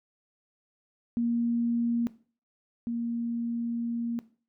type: tone pair in turn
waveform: sine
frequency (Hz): 235.2 / 234.3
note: A#3 / A#3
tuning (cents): +16 / +9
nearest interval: unison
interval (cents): 7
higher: first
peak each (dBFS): -24 / -28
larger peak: first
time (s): 1.17-2.07 / 2.87-4.19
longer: second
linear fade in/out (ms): 0
effects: noise-tail reverb RT60 0.4 s tail -17 dB re dry